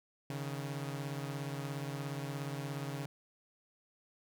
sawtooth beating tone pair, 138.59 / 155.59 Hz, C#3 / D#3, 0 / 0 cents, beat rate 17 Hz, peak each -35 / -39 dBFS, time 0.3-3.06 s, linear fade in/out 2 ms, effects none

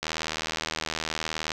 click train, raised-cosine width 0.2 ms, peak -11 dBFS, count 119, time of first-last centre 0.03-1.518 s, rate 79.3 Hz, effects none

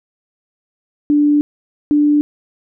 sine tone pair in turn, 293.7 / 294.8 Hz, D4 / D4, 0 / +7 cents, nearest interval unison, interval 7 cents, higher second, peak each -9 dBFS, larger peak neither, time 1.1-1.41 / 1.91-2.21 s, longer first, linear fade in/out 0 ms, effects none

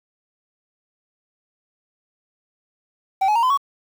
triangle tone with pitch steps, 772 / 846.7 / 928.7 / 1018.7 / 1117.3 Hz, G5 / G#5 / A#5 / C6 / C#6, -27 / +33 / -7 / -47 / +13 cents, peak -13 dBFS, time 3.21-3.575 s, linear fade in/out 10 ms, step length 73 ms, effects 7-bit

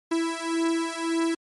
45% pulse beating tone pair, 329.6 / 331.4 Hz, E4 / E4, 0 / +9 cents, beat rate 1.8 Hz, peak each -27 dBFS, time 0.11-1.35 s, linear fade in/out 10 ms, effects MP3 48 kbps

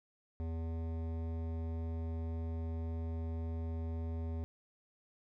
sine tone with hard clipping, 81.9 Hz, E2, 11 cents flat, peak -38 dBFS, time 0.4-4.44 s, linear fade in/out 0 ms, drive 15 dB, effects none

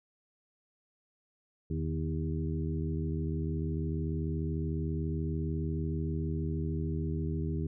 harmonic tone with a mistuned harmonic, 80.2 Hz, E2, 47 cents flat, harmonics 1 / 2 / 3 / 4 / 5, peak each -34 / -34 / -40 / -40 / -42 dBFS, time 1.7-7.67 s, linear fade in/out 5 ms, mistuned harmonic 2, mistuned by -69 cents, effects none

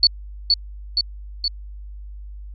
sine tone with echo, 4445 Hz, C#8, 4 cents sharp, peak -9 dBFS, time 0.03-0.07 s, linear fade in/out 2 ms, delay 470 ms, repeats 3, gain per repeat -3 dB, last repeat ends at 1.48 s, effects added 50 Hz sine -33 dBFS peak until 2.54 s

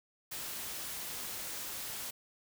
white noise, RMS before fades -41 dBFS, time 0.31-2.11 s, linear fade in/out 10 ms, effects none

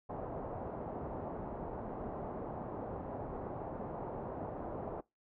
white low-pass noise, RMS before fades -42 dBFS, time 0.09-5.01 s, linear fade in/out 10 ms, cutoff 820 Hz, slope 24 dB/octave, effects noise-tail reverb RT60 0.2 s tail -22 dB re dry

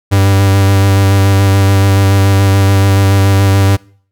45% pulse tone with vibrato, 98 Hz, G2, in tune, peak -6 dBFS, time 0.11-3.77 s, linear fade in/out 20 ms, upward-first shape square, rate 7 Hz, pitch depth 14 cents each way, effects noise-tail reverb RT60 0.5 s tail -24 dB re dry

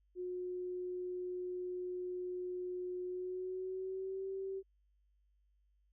sine tone with pitch glide, 361.8 to 385.5 Hz, F#4 to G4, -39 to -29 cents, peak -38 dBFS, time 0.15-4.63 s, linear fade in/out 50 ms, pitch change +110 cents, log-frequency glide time 3.04-4.28 s, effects added 50 Hz sine -70 dBFS peak until 5.92 s

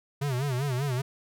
square tone with vibrato, 133.4 Hz, C3, 34 cents sharp, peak -27 dBFS, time 0.21-1.02 s, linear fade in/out 10 ms, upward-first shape sine, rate 5.1 Hz, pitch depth 150 cents each way, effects none

